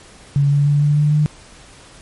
sine tone with pitch steps, 141.6 / 143.33 / 145.08 / 146.85 / 148.64 / 150.45 Hz, C#3 / D3 / D3 / D3 / D3 / D3, +37 / -42 / -21 / 0 / +21 / +42 cents, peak -11 dBFS, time 0.36-1.26 s, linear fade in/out 0 ms, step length 150 ms, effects pink hiss -43 dBFS RMS until 2.01 s + MP3 48 kbps

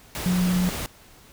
sine tone in noise, 180.7 Hz, F#3, 41 cents flat, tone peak -19 dBFS, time 0.26-0.69 s, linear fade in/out 0 ms, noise pink, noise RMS -31 dBFS, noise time 0.15-0.86 s, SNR +9 dB, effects pink hiss -51 dBFS RMS until 1.32 s

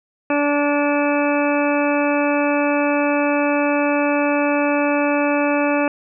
harmonic tone, 289.9 Hz, D4, 22 cents flat, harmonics 1 / 2 / 3 / 4 / 5 / 6 / 8 / 9, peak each -19 / -20 / -25 / -28 / -28 / -31 / -30 / -27 dBFS, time 0.3-5.88 s, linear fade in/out 2 ms, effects none

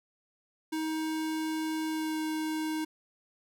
square tone with pitch glide, 315.6 to 313.1 Hz, D#4 to D#4, +25 to +11 cents, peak -31 dBFS, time 0.72-2.85 s, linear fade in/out 10 ms, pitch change -14 cents, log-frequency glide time 1.86-2.19 s, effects none

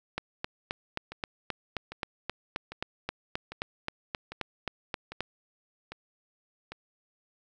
two click trains, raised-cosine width 0.3 ms, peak -15 / -24 dBFS, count 20 / 8, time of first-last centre 0.18-5.206 / 1.12-6.72 s, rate 3.78 / 1.25 Hz, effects none

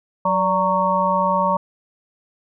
harmonic tone with a mistuned harmonic, 185 Hz, F#3, in tune, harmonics 1 / 3 / 5 / 6, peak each -25 / -22 / -19 / -21 dBFS, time 0.25-1.57 s, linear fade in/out 5 ms, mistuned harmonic 3, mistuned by +73 cents, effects none

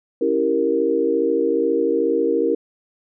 sine chord, C# diminished seventh, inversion none, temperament equal, 277.2 / 329.6 / 392 / 466.2 Hz, C#4 / E4 / G4 / Bb4, 0 / 0 / 0 / 0 cents, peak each -25 / -22 / -23 / -19 dBFS, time 0.21-2.55 s, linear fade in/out 5 ms, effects none

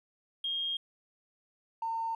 triangle tone pair in turn, 3235 / 907.8 Hz, G#7 / A#5, -46 / -46 cents, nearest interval octave + minor seventh, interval 2200 cents, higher first, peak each -27 dBFS, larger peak neither, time 0.44-0.77 / 1.82-2.15 s, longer neither, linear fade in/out 5 ms, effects tanh soft clip ceiling -29 dBFS

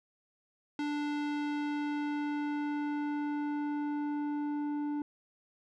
square tone with low-pass filter sweep, 293.7 Hz, D4, in tune, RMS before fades -34 dBFS, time 0.79-5.02 s, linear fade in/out 2 ms, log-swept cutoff 4200 to 770 Hz, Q 0.77, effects none

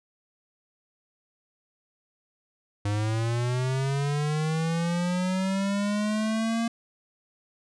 square linear sweep, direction up, 101.4 to 232.2 Hz, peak -25 dBFS, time 2.85-6.68 s, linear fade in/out 5 ms, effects resampled to 22050 Hz

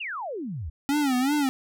sine exponential sweep, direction down, 2943 to 66.2 Hz, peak -30 dBFS, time 0-0.7 s, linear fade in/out 10 ms
square tone with vibrato, 272.4 Hz, C#4, 30 cents flat, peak -22 dBFS, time 0.89-1.49 s, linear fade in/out 0 ms, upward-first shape sine, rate 2.7 Hz, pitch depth 160 cents each way
effects none

